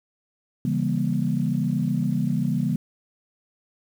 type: chord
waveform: sine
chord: C# diminished seventh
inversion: none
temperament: just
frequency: 138.59 / 166.31 / 199.57 / 239.5 Hz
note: C#3 / E3 / G3 / Bb3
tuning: 0 / +16 / +31 / +47 cents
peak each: -26 dBFS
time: 0.65-2.76 s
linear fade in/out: 2 ms
effects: tanh soft clip ceiling -10 dBFS + 8-bit